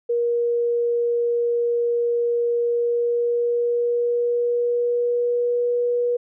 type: tone with pitch glide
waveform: sine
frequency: 474.2 to 483.3 Hz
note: A#4 to B4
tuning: +30 to -38 cents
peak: -18 dBFS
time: 0.09-6.17 s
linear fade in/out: 10 ms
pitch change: +32 cents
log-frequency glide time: 2.61-5.71 s
effects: none